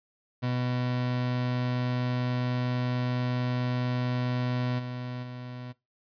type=tone with level steps; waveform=30% pulse; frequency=124.4 Hz; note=B2; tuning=13 cents sharp; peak=-24 / -31 / -35 dBFS; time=0.42-5.73 s; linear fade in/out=20 ms; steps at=4.78 / 5.22 s; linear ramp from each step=20 ms; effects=noise-tail reverb RT60 0.2 s tail -19 dB re dry + resampled to 11025 Hz